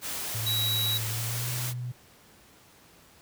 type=noise; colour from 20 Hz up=white; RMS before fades=-34 dBFS; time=0.01-1.74 s; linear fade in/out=50 ms
type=tone with pitch glide; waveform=sine; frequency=111 to 123.16 Hz; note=A2 to B2; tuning=+16 to -4 cents; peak=-31 dBFS; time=0.34-1.92 s; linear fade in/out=10 ms; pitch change=+180 cents; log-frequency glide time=1.11-1.51 s
type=tone; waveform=square; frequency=3873 Hz; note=B7; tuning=35 cents flat; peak=-27 dBFS; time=0.46-0.98 s; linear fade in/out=10 ms
effects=pink hiss -56 dBFS RMS until 3.21 s + high-pass 60 Hz 12 dB/octave